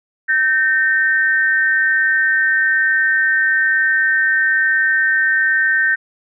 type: tone pair together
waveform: sine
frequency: 1549.1 / 1828 Hz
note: G6 / A#6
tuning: -21 / -34 cents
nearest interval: minor third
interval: 287 cents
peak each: -15 dBFS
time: 0.28-5.96 s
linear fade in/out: 20 ms
effects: none